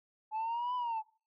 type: linear two-way sweep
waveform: sine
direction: up then down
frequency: 858 to 1003 to 858 Hz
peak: -30 dBFS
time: 0.31-1.03 s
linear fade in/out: 50 ms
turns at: 0.75 s
effects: noise-tail reverb RT60 0.4 s tail -23 dB re dry + tanh soft clip ceiling -31 dBFS